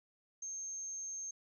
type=tone; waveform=sine; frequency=6390 Hz; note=G8; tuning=32 cents sharp; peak=-40 dBFS; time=0.42-1.31 s; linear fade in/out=5 ms; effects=none